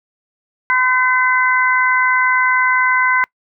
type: harmonic tone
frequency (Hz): 509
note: C5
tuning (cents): -48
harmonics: 2 / 3 / 4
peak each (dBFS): -16 / -16 / -16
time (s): 0.7-3.24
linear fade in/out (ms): 0
effects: noise-tail reverb RT60 0.1 s tail -26 dB re dry